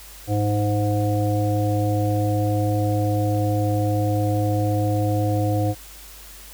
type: harmonic tone with a mistuned harmonic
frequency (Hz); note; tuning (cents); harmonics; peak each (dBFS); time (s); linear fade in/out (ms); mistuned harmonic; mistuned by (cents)
103.83; G#2; 0; 1 / 3 / 5 / 7; -20 / -25 / -27 / -28; 0.27-5.75; 50; 1; +20
effects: added 50 Hz sine -44 dBFS peak until 6.53 s + white hiss -43 dBFS RMS until 6.53 s